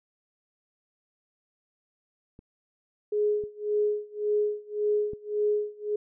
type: clicks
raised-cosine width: 3 ms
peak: -35 / -32 / -27 dBFS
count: 3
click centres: 2.391 / 3.438 / 5.134 s
type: tone with tremolo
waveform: sine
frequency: 418.7 Hz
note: G#4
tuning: 14 cents sharp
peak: -21 dBFS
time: 3.12-5.96 s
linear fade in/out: 5 ms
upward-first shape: sine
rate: 1.8 Hz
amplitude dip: 95%
effects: none